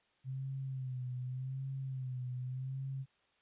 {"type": "tone with vibrato", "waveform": "sine", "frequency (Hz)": 130, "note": "C3", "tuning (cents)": -11, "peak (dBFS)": -37, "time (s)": [0.24, 3.06], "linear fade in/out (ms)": 50, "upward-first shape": "sine", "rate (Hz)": 0.85, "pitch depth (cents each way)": 63, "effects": ["white hiss -73 dBFS RMS until 3.41 s", "resampled to 8000 Hz"]}